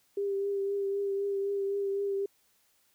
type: tone with vibrato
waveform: sine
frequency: 397.5 Hz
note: G4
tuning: 24 cents sharp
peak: -28 dBFS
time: 0.17-2.26 s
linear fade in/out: 5 ms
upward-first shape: triangle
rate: 3.9 Hz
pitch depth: 25 cents each way
effects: white hiss -69 dBFS RMS until 2.94 s